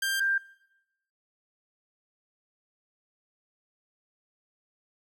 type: tone pair in turn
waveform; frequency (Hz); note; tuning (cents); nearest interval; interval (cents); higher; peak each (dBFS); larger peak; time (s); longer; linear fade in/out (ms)
sawtooth / sine; 1586 / 1586; G6 / G6; +20 / +20; unison; 0; neither; -23; neither; 0.02-0.2 / 0.2-0.38; neither; 5
effects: noise-tail reverb RT60 0.9 s tail -22 dB re dry